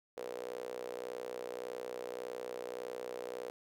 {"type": "tone with high-pass filter", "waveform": "sawtooth", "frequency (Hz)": 61.74, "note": "B1", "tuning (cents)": 0, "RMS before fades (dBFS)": -43, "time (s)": [0.17, 3.5], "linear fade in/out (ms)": 0, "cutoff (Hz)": 480, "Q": 6.7, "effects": []}